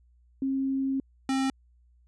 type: tone pair in turn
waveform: sine / square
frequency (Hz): 268.8 / 266.8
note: C4 / C4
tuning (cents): +47 / +34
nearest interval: unison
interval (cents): 13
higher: first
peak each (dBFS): -25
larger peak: neither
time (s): 0.42-1 / 1.29-1.5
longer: first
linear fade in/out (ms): 2
effects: added 60 Hz sine -58 dBFS peak until 2.07 s + resampled to 22050 Hz